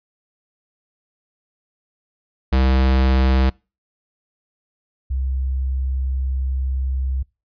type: tone pair in turn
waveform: square / sine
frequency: 65.41 / 65.64 Hz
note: C2 / C2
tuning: 0 / +6 cents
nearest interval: unison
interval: 6 cents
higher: second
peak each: -14 / -19 dBFS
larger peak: first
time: 2.52-3.5 / 5.1-7.23 s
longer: second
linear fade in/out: 10 ms
effects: noise-tail reverb RT60 0.3 s tail -26 dB re dry + resampled to 11025 Hz